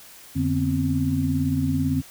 sine tone cluster, 89.7 / 148.4 / 245.9 / 263.7 Hz, F2 / D3 / B3 / C4, +47 / +18 / -7 / +14 cents, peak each -27 / -25 / -31 / -23 dBFS, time 0.35-2.02 s, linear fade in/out 20 ms, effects white hiss -46 dBFS RMS until 2.1 s

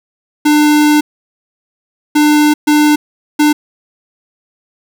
square tone bursts at uneven times, 299.1 Hz, D4, 32 cents sharp, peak -7 dBFS, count 4, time 0.45-1.01 / 2.15-2.54 / 2.67-2.96 / 3.39-3.53 s, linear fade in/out 10 ms, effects none

